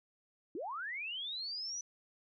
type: linear sweep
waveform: sine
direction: up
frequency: 280.2 to 6000 Hz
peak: -38 dBFS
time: 0.55-1.81 s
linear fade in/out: 2 ms
effects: none

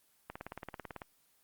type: click train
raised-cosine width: 0.5 ms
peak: -26 dBFS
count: 14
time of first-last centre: 0.3-1.018 s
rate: 18.1 Hz
effects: white hiss -70 dBFS RMS until 1.43 s + Opus 24 kbps

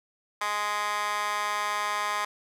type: tone with high-pass filter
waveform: 15% pulse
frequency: 207.7 Hz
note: G#3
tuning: in tune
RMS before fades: -29 dBFS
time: 0.41-2.25 s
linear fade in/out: 5 ms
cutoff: 1200 Hz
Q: 6
effects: low-pass 11000 Hz 12 dB/octave + 10-bit

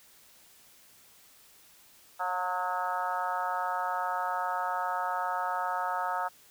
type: harmonic tone with a mistuned harmonic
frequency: 182.5 Hz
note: F#3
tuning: 24 cents flat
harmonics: 3 / 4 / 5 / 6 / 7 / 8 / 9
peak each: -42 / -34 / -33 / -43 / -34 / -41 / -43 dBFS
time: 2.19-6.29 s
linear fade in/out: 20 ms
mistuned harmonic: 4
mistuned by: -24 cents
effects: white hiss -58 dBFS RMS until 6.5 s

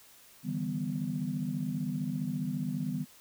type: chord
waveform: sine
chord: E minor seventh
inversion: third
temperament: equal with one note detuned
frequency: 146.83 / 161.89 / 196 / 246.9 Hz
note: D3 / E3 / G3 / B3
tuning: 0 / -31 / 0 / 0 cents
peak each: -37 / -36 / -36 / -35 dBFS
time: 0.43-3.06 s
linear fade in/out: 50 ms
effects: tanh soft clip ceiling -20 dBFS + white hiss -57 dBFS RMS until 3.2 s

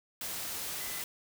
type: tone in noise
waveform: sine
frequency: 2013 Hz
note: B6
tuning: 33 cents sharp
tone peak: -47 dBFS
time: 0.8-1.02 s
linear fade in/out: 2 ms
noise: white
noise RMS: -38 dBFS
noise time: 0.21-1.04 s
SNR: -12 dB
effects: none

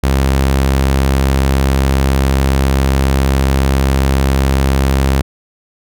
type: tone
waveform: sawtooth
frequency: 67.3 Hz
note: C2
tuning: 49 cents sharp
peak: -6 dBFS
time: 0.03-5.22 s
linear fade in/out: 10 ms
effects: none

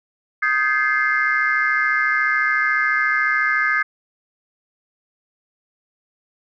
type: chord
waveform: sine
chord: Ab major seventh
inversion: second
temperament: equal with one note detuned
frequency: 1244.5 / 1568 / 1702 / 2093 Hz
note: Eb6 / G6 / Ab6 / C7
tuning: 0 / 0 / +42 / 0 cents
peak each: -22 / -21 / -21 / -21 dBFS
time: 0.42-3.83 s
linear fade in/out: 10 ms
effects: tanh soft clip ceiling -7 dBFS

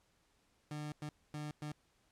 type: tone bursts at uneven times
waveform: 30% pulse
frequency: 150 Hz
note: D3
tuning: 37 cents sharp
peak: -38 dBFS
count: 4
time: 0.71-0.92 / 1.02-1.09 / 1.34-1.51 / 1.62-1.72 s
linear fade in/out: 2 ms
effects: pink hiss -74 dBFS RMS until 2.11 s + low-pass 10000 Hz 12 dB/octave

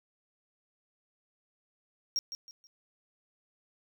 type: tone with echo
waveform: triangle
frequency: 5588 Hz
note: F8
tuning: in tune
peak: -26 dBFS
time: 2.16-2.19 s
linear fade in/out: 0 ms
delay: 160 ms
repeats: 3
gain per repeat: -10 dB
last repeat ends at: 2.67 s
effects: none

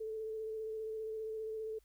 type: tone with vibrato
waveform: sine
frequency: 438.5 Hz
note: A4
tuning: 6 cents flat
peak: -38 dBFS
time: 0-1.79 s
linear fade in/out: 10 ms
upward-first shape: square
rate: 15 Hz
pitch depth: 14 cents each way
effects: added 50 Hz sine -67 dBFS peak until 1.84 s + white hiss -75 dBFS RMS until 1.84 s

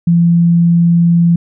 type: tone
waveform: sine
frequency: 170.3 Hz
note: F3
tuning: 43 cents flat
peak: -6 dBFS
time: 0.07-1.36 s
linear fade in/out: 5 ms
effects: none

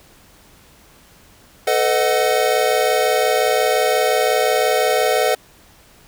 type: chord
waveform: square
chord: B dominant seventh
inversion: third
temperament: equal with one note detuned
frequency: 440 / 505.7 / 622.3 / 740 Hz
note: A4 / B4 / D#5 / F#5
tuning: 0 / +41 / 0 / 0 cents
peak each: -21 dBFS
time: 1.67-5.35 s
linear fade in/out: 5 ms
effects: pink hiss -49 dBFS RMS until 6.07 s

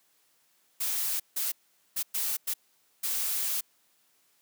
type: noise bursts at uneven times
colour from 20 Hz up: blue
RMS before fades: -30 dBFS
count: 6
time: 0.8-1.2 / 1.36-1.52 / 1.96-2.03 / 2.14-2.37 / 2.47-2.54 / 3.03-3.61 s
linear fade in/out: 10 ms
effects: white hiss -68 dBFS RMS until 4.41 s + high-pass 150 Hz 12 dB/octave

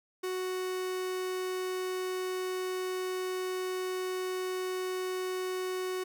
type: tone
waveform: 45% pulse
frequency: 370 Hz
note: F#4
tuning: in tune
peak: -32 dBFS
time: 0.23-6.04 s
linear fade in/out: 10 ms
effects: none

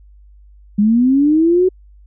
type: linear sweep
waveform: sine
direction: up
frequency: 200.3 to 376.6 Hz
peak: -9 dBFS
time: 0.78-1.69 s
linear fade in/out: 10 ms
effects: added 50 Hz sine -41 dBFS peak until 2.06 s

